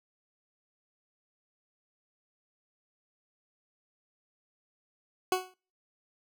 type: tone with exponential decay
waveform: 20% pulse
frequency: 370 Hz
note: F#4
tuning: in tune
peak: -17 dBFS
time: 5.32-5.54 s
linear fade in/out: 2 ms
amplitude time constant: 46 ms
effects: noise-tail reverb RT60 0.4 s tail -25 dB re dry